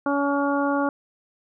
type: harmonic tone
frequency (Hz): 282.6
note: C#4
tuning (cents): +34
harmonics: 1 / 2 / 3 / 4 / 5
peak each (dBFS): -23 / -26 / -28 / -29 / -30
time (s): 0.06-0.89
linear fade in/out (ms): 2
effects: none